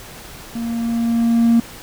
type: tone with level ramp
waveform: triangle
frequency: 232.1 Hz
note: A#3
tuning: 7 cents flat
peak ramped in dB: -20 to -6 dBFS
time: 0.55-1.6 s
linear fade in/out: 5 ms
effects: tanh soft clip ceiling -5 dBFS + pink hiss -37 dBFS RMS until 1.82 s